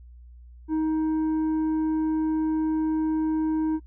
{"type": "tone with tanh clipping", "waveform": "triangle", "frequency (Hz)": 314.2, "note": "D#4", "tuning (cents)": 17, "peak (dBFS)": -23, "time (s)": [0.68, 3.8], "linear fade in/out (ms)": 50, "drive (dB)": 10, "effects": ["noise-tail reverb RT60 0.1 s tail -26 dB re dry", "added 60 Hz sine -44 dBFS peak until 3.86 s"]}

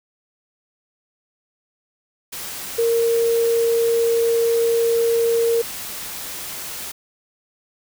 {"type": "tone in noise", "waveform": "sine", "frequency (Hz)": 462.9, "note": "A#4", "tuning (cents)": -12, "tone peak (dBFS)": -15, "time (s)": [2.78, 5.62], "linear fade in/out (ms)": 10, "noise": "white", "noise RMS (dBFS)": -31, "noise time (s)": [2.32, 6.92], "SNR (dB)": 13, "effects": []}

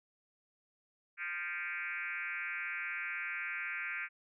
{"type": "tone with frequency modulation", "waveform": "sine", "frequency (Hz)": 1921, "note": "B6", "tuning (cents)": -48, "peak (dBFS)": -36, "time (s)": [1.17, 4.09], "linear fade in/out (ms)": 50, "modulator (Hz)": 175, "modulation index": 3.1, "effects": []}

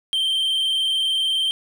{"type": "tone with vibrato", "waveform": "triangle", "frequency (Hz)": 3136, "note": "G7", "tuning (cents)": 0, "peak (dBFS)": -17, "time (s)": [0.13, 1.51], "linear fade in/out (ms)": 0, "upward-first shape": "square", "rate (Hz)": 20, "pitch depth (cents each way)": 31, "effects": []}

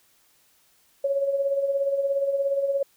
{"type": "tone with tremolo", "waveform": "sine", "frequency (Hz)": 554.4, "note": "C#5", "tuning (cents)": 0, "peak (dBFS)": -19, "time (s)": [1.04, 2.83], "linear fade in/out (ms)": 5, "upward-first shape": "sine", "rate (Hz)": 17, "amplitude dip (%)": 55, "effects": ["white hiss -62 dBFS RMS until 2.96 s"]}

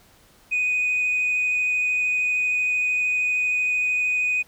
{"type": "tone with vibrato", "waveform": "sine", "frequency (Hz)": 2489, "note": "D#7", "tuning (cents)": 0, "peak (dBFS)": -18, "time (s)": [0.51, 4.43], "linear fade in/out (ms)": 20, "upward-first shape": "sine", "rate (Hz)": 13, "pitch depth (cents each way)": 10, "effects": ["tanh soft clip ceiling -17 dBFS", "pink hiss -55 dBFS RMS until 4.47 s"]}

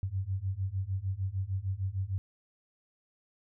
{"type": "beating tone pair", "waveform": "sine", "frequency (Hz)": [92.5, 99.1], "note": ["F#2", "G2"], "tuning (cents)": [0, 19], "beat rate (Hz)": 6.6, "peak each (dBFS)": [-34, -33], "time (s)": [0.03, 2.18], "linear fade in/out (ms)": 0, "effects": []}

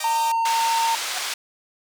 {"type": "chord", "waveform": "5% pulse", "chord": "Eb major seventh", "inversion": "none", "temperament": "equal", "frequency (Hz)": [622.3, 784, 932.3, 1174.7], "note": ["Eb5", "G5", "Bb5", "D6"], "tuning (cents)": [0, 0, 0, 0], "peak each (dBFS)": -23, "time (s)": [0, 0.32], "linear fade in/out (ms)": 5}
{"type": "tone", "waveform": "triangle", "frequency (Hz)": 913, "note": "A#5", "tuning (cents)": -36, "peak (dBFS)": -17, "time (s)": [0.04, 0.95], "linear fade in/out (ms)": 2}
{"type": "band-pass noise", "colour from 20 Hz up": "white", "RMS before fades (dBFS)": -28, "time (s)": [0.45, 1.34], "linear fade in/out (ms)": 5, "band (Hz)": [750, 6000], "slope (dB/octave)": 12}
{"type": "tone with exponential growth", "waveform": "sawtooth", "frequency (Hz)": 740, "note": "F#5", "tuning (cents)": 0, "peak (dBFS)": -22, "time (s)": [1.08, 1.18], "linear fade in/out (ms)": 1, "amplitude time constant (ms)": 20}
{"effects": []}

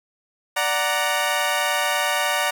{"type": "chord", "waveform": "15% pulse", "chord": "D augmented", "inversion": "none", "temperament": "equal", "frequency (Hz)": [587.3, 740, 932.3], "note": ["D5", "F#5", "A#5"], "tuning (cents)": [0, 0, 0], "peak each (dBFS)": -18, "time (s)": [0.56, 2.51], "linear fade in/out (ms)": 10, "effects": []}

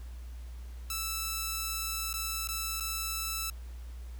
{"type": "tone with dropouts", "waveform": "5% pulse", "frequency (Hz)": 1318.5, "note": "E6", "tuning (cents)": 0, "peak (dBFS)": -21, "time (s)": [0.9, 3.5], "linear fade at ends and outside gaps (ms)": 2, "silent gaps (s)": [[2.13, 2.139], [2.474, 2.487], [2.8, 2.806]], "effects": ["added 60 Hz sine -40 dBFS peak until 4.19 s", "pink hiss -59 dBFS RMS until 4.19 s"]}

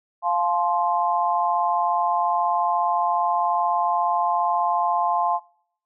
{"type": "chord", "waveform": "sine", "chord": "F major", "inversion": "none", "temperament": "equal with one note detuned", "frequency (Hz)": [698.5, 860.9, 1046.5], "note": ["F5", "A5", "C6"], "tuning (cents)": [0, -38, 0], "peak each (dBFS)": [-23, -24, -23], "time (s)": [0.22, 5.4], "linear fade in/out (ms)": 50, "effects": ["noise-tail reverb RT60 0.7 s tail -25 dB re dry"]}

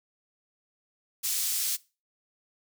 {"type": "high-pass noise", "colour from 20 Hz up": "pink", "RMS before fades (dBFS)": -29, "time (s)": [1.23, 1.77], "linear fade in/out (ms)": 20, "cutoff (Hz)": 5400, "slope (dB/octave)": 12, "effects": ["noise-tail reverb RT60 0.3 s tail -21 dB re dry"]}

